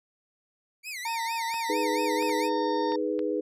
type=tone with vibrato; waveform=sawtooth; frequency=2234 Hz; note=C#7; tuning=13 cents sharp; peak=-31 dBFS; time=0.83-2.5 s; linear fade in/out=50 ms; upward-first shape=sine; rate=4.4 Hz; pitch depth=240 cents each way
type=harmonic tone; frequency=916 Hz; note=A#5; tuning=31 cents flat; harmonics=1 / 2 / 4 / 5 / 6; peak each=-29 / -43 / -44 / -46 / -46 dBFS; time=1.05-2.96 s; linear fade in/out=5 ms
type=clicks; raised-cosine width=0.3 ms; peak=-26 dBFS; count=5; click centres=1.542 / 2.225 / 2.295 / 2.921 / 3.192 s
type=chord; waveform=sine; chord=G# minor; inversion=second; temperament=equal; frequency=311.1 / 415.3 / 493.9 Hz; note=D#4 / G#4 / B4; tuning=0 / 0 / 0 cents; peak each=-30 dBFS; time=1.69-3.41 s; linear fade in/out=10 ms
effects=resampled to 32000 Hz